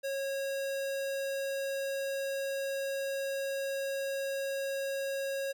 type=tone; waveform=square; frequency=547 Hz; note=C#5; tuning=23 cents flat; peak=-33 dBFS; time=0.03-5.53 s; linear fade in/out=20 ms; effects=none